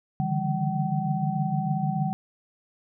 sine tone cluster, 144.5 / 151.1 / 167.6 / 199.4 / 762 Hz, D3 / D3 / E3 / G3 / G5, -28 / +50 / +29 / +30 / -49 cents, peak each -30 dBFS, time 0.2-2.13 s, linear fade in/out 0 ms, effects none

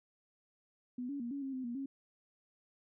sine tone with pitch steps, 248 / 282.5 / 237.4 / 280.5 / 269.2 / 258.4 / 238.1 / 272.6 Hz, B3 / C#4 / A#3 / C#4 / C4 / C4 / A#3 / C#4, +7 / +33 / +32 / +21 / +49 / -21 / +37 / -29 cents, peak -37 dBFS, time 0.98-1.86 s, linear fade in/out 5 ms, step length 110 ms, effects none

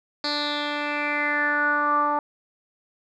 10% pulse tone with low-pass filter sweep, 293.7 Hz, D4, in tune, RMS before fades -24 dBFS, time 0.24-2.19 s, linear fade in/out 2 ms, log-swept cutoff 4500 to 990 Hz, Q 6.6, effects none

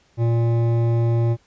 triangle tone with hard clipping, 116.54 Hz, A#2, in tune, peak -18 dBFS, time 0.17-1.37 s, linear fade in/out 50 ms, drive 16 dB, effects pink hiss -59 dBFS RMS until 1.46 s + resampled to 16000 Hz

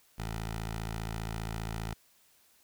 10% pulse tone with notch filter, 55 Hz, A1, in tune, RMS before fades -37 dBFS, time 0.18-1.94 s, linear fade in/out 10 ms, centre 280 Hz, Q 1.1, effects white hiss -65 dBFS RMS until 2.63 s

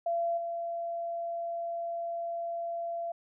sine tone with level steps, 680 Hz, F5, 46 cents flat, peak -27 / -32 dBFS, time 0.06-3.12 s, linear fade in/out 5 ms, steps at 0.37 s, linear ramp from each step 10 ms, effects none

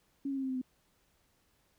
sine tone with pitch steps, 277.2 / 272.6 / 268.1 / 263.6 / 259.2 / 254.9 Hz, C#4 / C#4 / C4 / C4 / C4 / C4, 0 / -29 / +42 / +13 / -16 / -45 cents, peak -32 dBFS, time 0.25-0.616 s, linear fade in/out 5 ms, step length 61 ms, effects pink hiss -72 dBFS RMS until 1.78 s

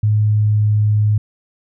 sine tone with pitch glide, 106.3 to 105.69 Hz, G#2 to G#2, +41 to +31 cents, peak -11 dBFS, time 0.03-1.18 s, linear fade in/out 5 ms, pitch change -10 cents, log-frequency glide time 0.18-0.69 s, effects none

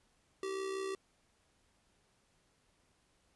square tone with amplitude modulation, 385.7 Hz, G4, 28 cents flat, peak -35 dBFS, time 0.43-0.95 s, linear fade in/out 2 ms, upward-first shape sine, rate 65.6 Hz, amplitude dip 50%, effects pink hiss -73 dBFS RMS until 3.35 s + resampled to 24000 Hz

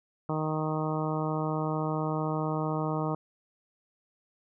harmonic tone, 155.56 Hz, D#3, in tune, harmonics 1 / 2 / 3 / 4 / 5 / 6 / 7 / 8, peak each -31 / -34 / -36 / -37 / -38 / -39 / -39 / -40 dBFS, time 0.29-3.15 s, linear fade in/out 2 ms, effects none

